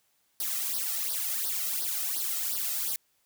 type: noise with flanger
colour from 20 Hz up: blue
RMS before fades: -31 dBFS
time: 0.4-2.96 s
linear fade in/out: 2 ms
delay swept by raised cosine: 0.2 to 1.6 ms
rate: 2.8 Hz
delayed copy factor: +1
effects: white hiss -71 dBFS RMS until 3.25 s